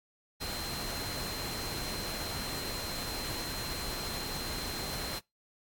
sine tone in noise, 4137 Hz, C8, 20 cents flat, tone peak -40 dBFS, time 0.4-5.2 s, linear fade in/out 20 ms, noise pink, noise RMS -38 dBFS, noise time 0.4-5.2 s, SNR -5 dB, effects noise-tail reverb RT60 0.2 s tail -25 dB re dry + AAC 64 kbps

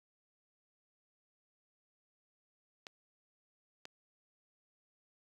clicks, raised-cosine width 0.2 ms, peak -28 dBFS, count 2, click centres 2.868 / 3.854 s, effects high-pass 200 Hz 12 dB/octave + 9-bit

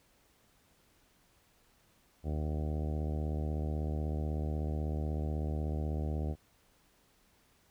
harmonic tone, 76.2 Hz, D#2, 36 cents flat, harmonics 1 / 2 / 3 / 4 / 5 / 6 / 7 / 8 / 9 / 10, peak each -33 / -39 / -43 / -45 / -47 / -49 / -50 / -51 / -52 / -53 dBFS, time 2.23-6.36 s, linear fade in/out 50 ms, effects pink hiss -68 dBFS RMS until 7.7 s

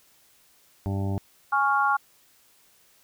harmonic tone, 98 Hz, G2, in tune, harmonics 1 / 2 / 3 / 4 / 6 / 7 / 8 / 9, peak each -26 / -32 / -36 / -38 / -42 / -43 / -44 / -45 dBFS, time 0.86-1.18 s, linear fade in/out 0 ms
sine chord, Db major, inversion second, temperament equal, 830.6 / 1108.7 / 1396.9 Hz, Ab5 / Db6 / F6, 0 / 0 / 0 cents, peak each -24 dBFS, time 1.52-1.97 s, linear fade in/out 10 ms
effects white hiss -60 dBFS RMS until 3.03 s

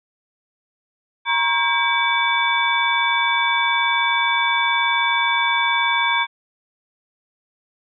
sine tone cluster, 944 / 1083 / 1606 / 2285 / 3493 Hz, A#5 / C#6 / G6 / D7 / A7, +22 / -41 / +41 / -48 / -13 cents, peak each -21 / -25 / -24 / -21 / -24 dBFS, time 1.25-6.27 s, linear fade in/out 50 ms, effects none

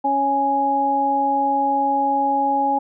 harmonic tone, 277.2 Hz, C#4, in tune, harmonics 1 / 2 / 3, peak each -25 / -27 / -17 dBFS, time 0.04-2.79 s, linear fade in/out 10 ms, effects none

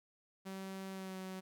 sawtooth tone with pitch glide, 191.7 to 187.97 Hz, G3 to F#3, -38 to +28 cents, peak -39 dBFS, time 0.45-1.41 s, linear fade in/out 20 ms, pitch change -34 cents, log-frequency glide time 0.91-1.16 s, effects none

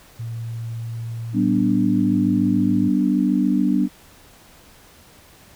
sine tone with pitch glide, 115.1 to 107.39 Hz, A#2 to A2, -22 to -42 cents, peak -26 dBFS, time 0.19-2.89 s, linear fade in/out 10 ms, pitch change -120 cents, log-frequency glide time 1.81-2.14 s
sine chord, G major, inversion none, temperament equal with one note detuned, 192.63 / 246.9 / 293.7 Hz, G3 / B3 / D4, -30 / 0 / 0 cents, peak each -20 dBFS, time 1.33-3.89 s, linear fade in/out 50 ms
effects pink hiss -49 dBFS RMS until 5.55 s

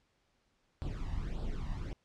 brown noise with flanger, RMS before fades -37 dBFS, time 0.82-1.93 s, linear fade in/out 0 ms, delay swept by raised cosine 0.23 to 1.07 ms, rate 1.7 Hz, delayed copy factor +0.75, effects pink hiss -75 dBFS RMS until 2.04 s + low-pass 6000 Hz 12 dB/octave

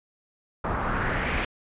pink noise with low-pass filter sweep, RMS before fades -27 dBFS, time 0.64-1.45 s, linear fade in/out 5 ms, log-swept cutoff 1100 to 2400 Hz, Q 2.4, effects resampled to 8000 Hz

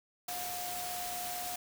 sine tone in noise, 716 Hz, F5, 43 cents sharp, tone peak -40 dBFS, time 0.28-1.56 s, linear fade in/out 5 ms, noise white, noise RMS -40 dBFS, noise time 0.28-1.56 s, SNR -3 dB, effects none

